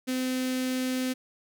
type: tone with notch filter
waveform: sawtooth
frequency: 256.6 Hz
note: C4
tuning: 34 cents flat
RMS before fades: -29 dBFS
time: 0.07-1.14 s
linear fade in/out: 20 ms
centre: 910 Hz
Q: 0.64
effects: none